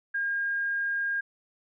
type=tone; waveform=sine; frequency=1617 Hz; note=G#6; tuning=47 cents flat; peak=-26 dBFS; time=0.14-1.21 s; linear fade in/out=10 ms; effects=none